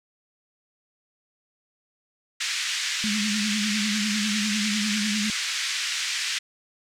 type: band-pass noise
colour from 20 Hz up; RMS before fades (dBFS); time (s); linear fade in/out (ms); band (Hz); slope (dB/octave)
pink; -28; 2.4-6.39; 10; 1800 to 7200; 24
type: tone with vibrato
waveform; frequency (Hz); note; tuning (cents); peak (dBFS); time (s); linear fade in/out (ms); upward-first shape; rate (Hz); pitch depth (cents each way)
sine; 210; G#3; +19; -25; 3.04-5.3; 0; triangle; 10; 71
effects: none